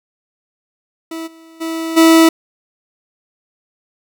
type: tone with level steps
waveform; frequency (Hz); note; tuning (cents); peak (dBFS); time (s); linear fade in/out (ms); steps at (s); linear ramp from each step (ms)
40% pulse; 326; E4; -19; -23 / -39 / -19 / -5; 1.11-2.29; 5; 1.26 / 1.6 / 1.96; 20
effects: none